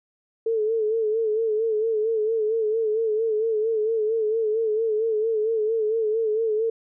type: tone with vibrato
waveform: sine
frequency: 440 Hz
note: A4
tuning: in tune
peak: -20 dBFS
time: 0.46-6.7 s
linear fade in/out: 5 ms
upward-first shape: sine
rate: 4.4 Hz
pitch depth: 65 cents each way
effects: none